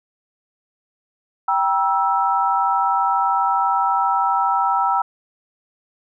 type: chord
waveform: sine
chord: E diminished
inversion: first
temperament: equal with one note detuned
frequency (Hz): 784 / 956.3 / 1318.5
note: G5 / Bb5 / E6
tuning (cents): 0 / +44 / 0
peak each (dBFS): -20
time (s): 1.48-5.02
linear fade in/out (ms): 5
effects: none

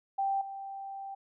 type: tone with level steps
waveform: sine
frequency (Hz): 784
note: G5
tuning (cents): 0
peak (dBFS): -27 / -38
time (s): 0.18-1.15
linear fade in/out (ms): 10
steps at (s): 0.41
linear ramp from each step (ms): 5
effects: none

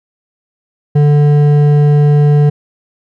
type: tone with hard clipping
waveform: triangle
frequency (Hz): 146.83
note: D3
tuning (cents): 0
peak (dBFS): -7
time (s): 0.95-2.5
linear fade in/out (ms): 10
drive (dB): 12
effects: none

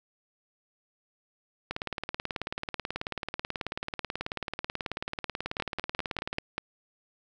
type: two click trains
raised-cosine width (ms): 0.3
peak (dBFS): -16 / -14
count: 87 / 6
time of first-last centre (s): 1.71-6.384 / 5.6-6.58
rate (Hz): 18.4 / 5.1
effects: none

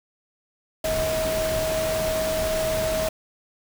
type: tone in noise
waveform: sine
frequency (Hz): 636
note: D#5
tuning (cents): +38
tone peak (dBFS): -23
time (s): 0.84-3.09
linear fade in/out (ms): 5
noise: pink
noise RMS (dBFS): -29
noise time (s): 0.84-3.09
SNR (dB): +3
effects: none

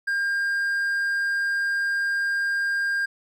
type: tone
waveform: triangle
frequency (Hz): 1605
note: G6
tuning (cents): +40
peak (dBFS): -20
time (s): 0.07-3.06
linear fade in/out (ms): 10
effects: none

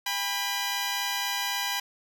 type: tone pair together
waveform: 10% pulse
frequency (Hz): 803 / 987.8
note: G5 / B5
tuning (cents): +41 / 0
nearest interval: major third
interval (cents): 359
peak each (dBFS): -23 / -21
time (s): 0.06-1.8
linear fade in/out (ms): 5
effects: none

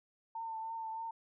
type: tone with vibrato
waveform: sine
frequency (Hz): 898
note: A5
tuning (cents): +35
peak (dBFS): -38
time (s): 0.35-1.11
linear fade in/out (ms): 5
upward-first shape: triangle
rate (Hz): 3.2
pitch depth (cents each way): 29
effects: none

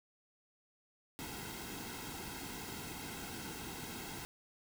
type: noise with comb filter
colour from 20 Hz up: pink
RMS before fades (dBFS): -45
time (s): 1.19-4.25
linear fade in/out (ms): 0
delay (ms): 1.7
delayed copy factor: -0.7
effects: none

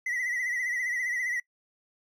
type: tone with vibrato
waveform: triangle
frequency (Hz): 1975.5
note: B6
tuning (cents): 0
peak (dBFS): -26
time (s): 0.06-1.4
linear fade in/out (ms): 5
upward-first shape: sine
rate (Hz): 15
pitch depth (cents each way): 68
effects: noise-tail reverb RT60 0.1 s tail -23 dB re dry

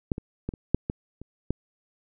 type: clicks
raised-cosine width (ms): 3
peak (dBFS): -11 / -20 / -16 / -25 / -6 / -14 / -27 / -12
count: 8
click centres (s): 0.118 / 0.181 / 0.49 / 0.538 / 0.746 / 0.899 / 1.216 / 1.506
effects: none

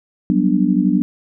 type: chord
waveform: sine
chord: G major seventh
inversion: third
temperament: just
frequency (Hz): 183.75 / 196 / 245 / 294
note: F#3 / G3 / B3 / D4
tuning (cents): -12 / 0 / -14 / +2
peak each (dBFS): -18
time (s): 0.3-1.02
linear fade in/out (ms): 0
effects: none

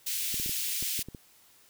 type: high-pass noise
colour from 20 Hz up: white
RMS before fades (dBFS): -32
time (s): 0.06-1.03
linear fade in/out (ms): 10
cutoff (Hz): 2300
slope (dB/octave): 24
type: clicks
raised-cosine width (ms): 3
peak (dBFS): -28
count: 8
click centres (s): 0.343 / 0.399 / 0.461 / 0.494 / 0.826 / 0.992 / 1.086 / 1.148
effects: white hiss -60 dBFS RMS until 1.69 s

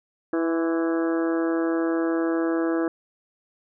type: harmonic tone with a mistuned harmonic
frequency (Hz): 164.81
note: E3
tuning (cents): 0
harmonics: 2 / 3 / 4 / 5 / 6 / 7 / 8 / 9 / 10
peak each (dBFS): -22 / -29 / -33 / -41 / -41 / -39 / -38 / -41 / -38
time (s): 0.33-2.88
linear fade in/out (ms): 2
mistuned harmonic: 6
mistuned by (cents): +49
effects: none

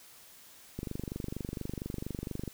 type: click train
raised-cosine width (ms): 3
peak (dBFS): -23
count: 42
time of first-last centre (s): 0.79-2.477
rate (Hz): 24.3
effects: white hiss -55 dBFS RMS until 2.53 s

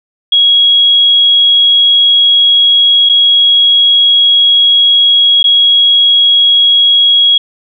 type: tone with dropouts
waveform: sine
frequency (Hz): 3313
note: G#7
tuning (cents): -5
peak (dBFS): -4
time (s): 0.32-7.38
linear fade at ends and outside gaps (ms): 5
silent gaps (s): 3.091-3.095 / 5.43-5.441
effects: none

